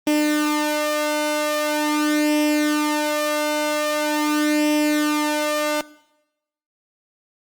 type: tone with flanger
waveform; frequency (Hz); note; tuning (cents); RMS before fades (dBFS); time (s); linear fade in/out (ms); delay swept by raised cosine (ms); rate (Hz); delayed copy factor
sawtooth; 300.2; D4; +38; -20; 0.07-5.81; 2; 0.36 to 1.96; 0.43; +0.65
effects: noise-tail reverb RT60 0.9 s tail -20 dB re dry + Opus 32 kbps